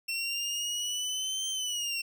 25% pulse exponential two-way sweep, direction up then down, 2705 to 3136 to 2705 Hz, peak -27 dBFS, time 0.08-2.02 s, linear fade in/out 10 ms, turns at 1.49 s, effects none

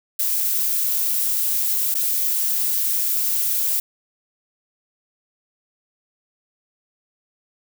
violet noise with dropouts, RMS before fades -21 dBFS, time 0.19-3.8 s, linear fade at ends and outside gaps 5 ms, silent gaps 1.943-1.95 s, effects none

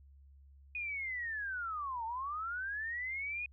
sine linear two-way sweep, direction down then up, 2489 to 880 to 2489 Hz, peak -36 dBFS, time 0.75-3.46 s, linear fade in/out 2 ms, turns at 2.05 s, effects added 69 Hz sine -56 dBFS peak until 3.52 s

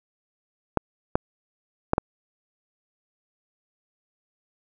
clicks, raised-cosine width 1 ms, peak -5 dBFS, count 4, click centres 0.773 / 1.155 / 1.934 / 1.981 s, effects none

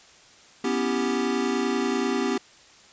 square chord, C# half-diminished seventh, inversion third, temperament equal, 246.9 / 277.2 / 329.6 / 392 Hz, B3 / C#4 / E4 / G4, 0 / 0 / 0 / 0 cents, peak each -28 / -30 / -33 / -28 dBFS, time 0.64-2.38 s, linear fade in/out 5 ms, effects white hiss -52 dBFS RMS until 2.92 s + resampled to 16000 Hz

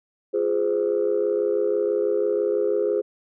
sine chord, F minor, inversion none, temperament equal with one note detuned, 349.2 / 415.3 / 513.4 Hz, F4 / Ab4 / C5, 0 / 0 / -33 cents, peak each -26 / -21 / -24 dBFS, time 0.33-3.02 s, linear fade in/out 20 ms, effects tanh soft clip ceiling -13 dBFS

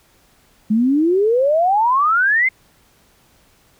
sine exponential sweep, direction up, 207.7 to 2136 Hz, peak -12 dBFS, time 0.7-2.49 s, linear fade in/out 10 ms, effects pink hiss -55 dBFS RMS until 3.79 s

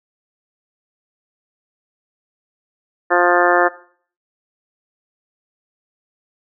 harmonic tone, 176.2 Hz, F3, 16 cents sharp, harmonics 2 / 3 / 4 / 5 / 6 / 7 / 8 / 9 / 10, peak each -18 / -19 / -18 / -23 / -22 / -22 / -22 / -24 / -20 dBFS, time 3.1-3.69 s, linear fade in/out 20 ms, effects noise-tail reverb RT60 0.5 s tail -17 dB re dry

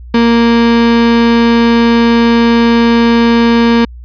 35% pulse tone, 233.1 Hz, A#3, in tune, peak -4 dBFS, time 0.14-3.85 s, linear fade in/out 5 ms, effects added 60 Hz sine -27 dBFS peak until 4.04 s + resampled to 11025 Hz

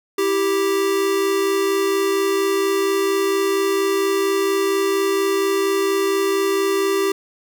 square tone pair together, 327.7 / 392 Hz, E4 / G4, -10 / 0 cents, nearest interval minor third, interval 310 cents, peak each -26 / -18 dBFS, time 0.18-7.12 s, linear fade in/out 5 ms, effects none

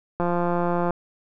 click train, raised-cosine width 1 ms, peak -11 dBFS, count 124, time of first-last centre 0.2-0.907 s, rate 174 Hz, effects none

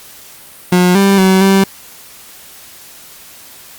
30% pulse tone with pitch steps, 179.7 / 197 / 189.1 / 194.1 Hz, F3 / G3 / F#3 / G3, +50 / +9 / +38 / -17 cents, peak -4 dBFS, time 0.72-1.64 s, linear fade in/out 5 ms, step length 230 ms, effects white hiss -37 dBFS RMS until 3.78 s + Opus 48 kbps

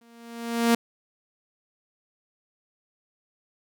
sawtooth tone with exponential growth, 233.1 Hz, A#3, in tune, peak -12 dBFS, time 0.01-0.75 s, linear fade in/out 5 ms, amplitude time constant 160 ms, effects none

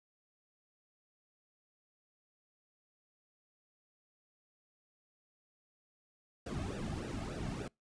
brown noise with flanger, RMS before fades -40 dBFS, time 6.46-7.68 s, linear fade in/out 5 ms, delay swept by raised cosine 0.92 to 2.12 ms, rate 3.4 Hz, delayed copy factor -1, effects noise-tail reverb RT60 0.2 s tail -26 dB re dry + resampled to 22050 Hz

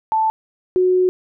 sine tone pair in turn, 880 / 367 Hz, A5 / F#4, 0 / -14 cents, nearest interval octave + minor third, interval 1514 cents, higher first, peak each -14 / -12 dBFS, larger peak second, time 0.12-0.3 / 0.76-1.09 s, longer second, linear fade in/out 0 ms, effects none

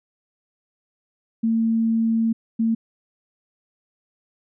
sine tone bursts at uneven times, 226.1 Hz, A3, 47 cents sharp, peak -17 dBFS, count 2, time 1.43-2.33 / 2.59-2.75 s, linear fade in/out 10 ms, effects none

